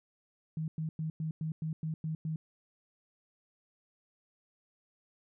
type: tone bursts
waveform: sine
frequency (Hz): 158.1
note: D#3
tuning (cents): +28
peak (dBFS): -32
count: 9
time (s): 0.57-2.36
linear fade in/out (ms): 2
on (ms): 110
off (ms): 100
effects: none